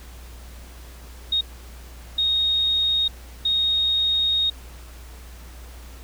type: tone bursts at uneven times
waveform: sine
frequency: 3729 Hz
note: A#7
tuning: in tune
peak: -18 dBFS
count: 3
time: 1.32-1.41 / 2.18-3.08 / 3.45-4.5 s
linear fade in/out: 5 ms
effects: added 60 Hz sine -39 dBFS peak until 6.03 s + pink hiss -47 dBFS RMS until 6.03 s